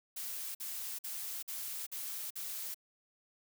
blue noise bursts, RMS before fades -41 dBFS, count 6, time 0.16-2.745 s, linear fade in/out 10 ms, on 390 ms, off 49 ms, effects none

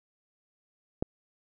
click, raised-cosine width 2 ms, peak -14 dBFS, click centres 1.025 s, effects none

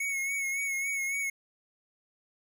square tone with vibrato, 2200 Hz, C#7, 14 cents flat, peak -30 dBFS, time 0-1.3 s, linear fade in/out 5 ms, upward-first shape sine, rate 3.6 Hz, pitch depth 38 cents each way, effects none

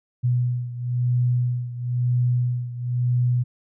sine beating tone pair, 122.8 / 123.8 Hz, B2 / B2, -9 / +5 cents, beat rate 1 Hz, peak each -21 / -25 dBFS, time 0.23-3.44 s, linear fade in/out 20 ms, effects none

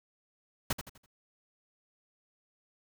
pink noise with echo, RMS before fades -30 dBFS, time 0.7-0.73 s, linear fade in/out 5 ms, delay 83 ms, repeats 4, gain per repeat -9 dB, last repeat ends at 1.062 s, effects none

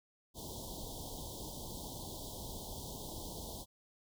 pink band-stop noise, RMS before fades -45 dBFS, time 0.34-3.66 s, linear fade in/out 50 ms, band 1000 to 3200 Hz, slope 96 dB/octave, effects none

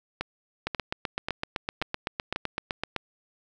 two click trains, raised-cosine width 0.3 ms, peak -13 / -12 dBFS, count 5 / 19, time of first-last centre 0.21-2.361 / 0.67-2.963 s, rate 1.86 / 7.85 Hz, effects none

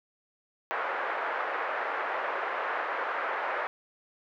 white band-pass noise, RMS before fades -32 dBFS, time 0.71-3.67 s, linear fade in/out 0 ms, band 460 to 1700 Hz, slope 24 dB/octave, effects none

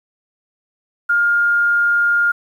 sine tone, 1412 Hz, F6, 19 cents sharp, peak -12 dBFS, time 1.09-2.32 s, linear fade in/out 10 ms, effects 8-bit

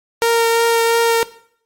sawtooth tone with vibrato, 461.8 Hz, A#4, 16 cents flat, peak -8 dBFS, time 0.22-1.23 s, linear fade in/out 0 ms, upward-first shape triangle, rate 2.9 Hz, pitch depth 12 cents each way, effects noise-tail reverb RT60 0.6 s tail -17 dB re dry + MP3 64 kbps

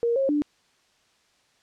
sine tone with pitch steps, 469.2 / 541 / 294.7 Hz, A#4 / C#5 / D4, +11 / -42 / +6 cents, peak -20 dBFS, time 0.03-0.42 s, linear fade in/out 0 ms, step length 130 ms, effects white hiss -64 dBFS RMS until 1.62 s + low-pass 6000 Hz 12 dB/octave

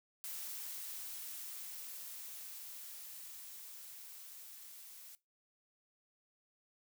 blue noise with level ramp, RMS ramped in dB -44 to -54 dBFS, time 0.24-5.15 s, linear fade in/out 0 ms, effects noise-tail reverb RT60 0.2 s tail -18 dB re dry

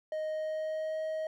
triangle tone with pitch glide, 622.3 to 630.3 Hz, D#5 to D#5, 0 to +22 cents, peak -30 dBFS, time 0.12-1.27 s, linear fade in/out 2 ms, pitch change +22 cents, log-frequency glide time 0.29-1.02 s, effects none

